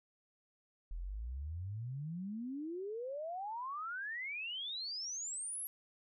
sine exponential sweep, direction up, 38.89 to 11580 Hz, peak -39 dBFS, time 0.91-5.67 s, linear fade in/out 0 ms, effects none

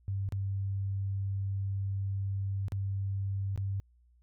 sine tone with dropouts, 98 Hz, G2, in tune, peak -30 dBFS, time 0.08-3.8 s, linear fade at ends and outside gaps 0 ms, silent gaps 0.289-0.323 / 2.683-2.721 / 3.56-3.576 s, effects added 60 Hz sine -61 dBFS peak until 4.22 s

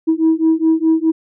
sine beating tone pair, 319.7 / 324.5 Hz, D#4 / E4, +47 / -27 cents, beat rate 4.8 Hz, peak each -13 dBFS, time 0.07-1.12 s, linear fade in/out 20 ms, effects tanh soft clip ceiling -6 dBFS

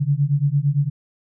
sine beating tone pair, 138.59 / 147.39 Hz, C#3 / D3, 0 / +7 cents, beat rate 8.8 Hz, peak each -19 dBFS, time 0-0.9 s, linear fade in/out 20 ms, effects none

